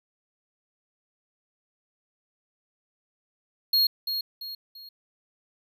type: tone with echo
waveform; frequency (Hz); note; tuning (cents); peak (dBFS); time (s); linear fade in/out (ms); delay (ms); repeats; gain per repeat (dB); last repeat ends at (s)
square; 4275; C8; +36; -19; 3.73-3.87; 5; 340; 3; -8; 4.89
effects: none